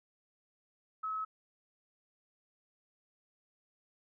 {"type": "tone", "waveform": "sine", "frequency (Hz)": 1288, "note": "E6", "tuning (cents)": -41, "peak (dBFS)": -34, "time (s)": [1.03, 1.25], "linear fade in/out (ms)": 10, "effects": []}